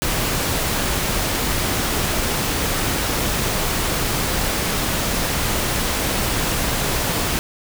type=noise; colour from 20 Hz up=pink; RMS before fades=-21 dBFS; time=0.02-7.39 s; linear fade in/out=0 ms; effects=none